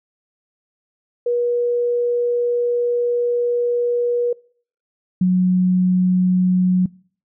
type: tone pair in turn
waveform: sine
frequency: 481.5 / 182.88 Hz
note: B4 / F#3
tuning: -44 / -20 cents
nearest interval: octave + perfect fourth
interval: 1676 cents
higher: first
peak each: -16 / -12 dBFS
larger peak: second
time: 1.26-4.33 / 5.21-6.86 s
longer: first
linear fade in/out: 5 ms
effects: noise-tail reverb RT60 0.5 s tail -24 dB re dry